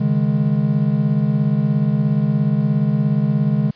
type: chord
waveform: triangle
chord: C# suspended second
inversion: none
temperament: equal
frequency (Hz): 138.59 / 155.56 / 207.7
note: C#3 / D#3 / G#3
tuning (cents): 0 / 0 / 0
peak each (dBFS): -17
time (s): 0-3.71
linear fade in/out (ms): 10
effects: white hiss -51 dBFS RMS until 3.75 s + resampled to 11025 Hz